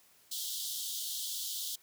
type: high-pass noise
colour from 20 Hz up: pink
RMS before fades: -38 dBFS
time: 0.31-1.76 s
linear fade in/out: 10 ms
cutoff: 3100 Hz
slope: 96 dB/octave
effects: white hiss -64 dBFS RMS until 1.82 s + high-pass 60 Hz 12 dB/octave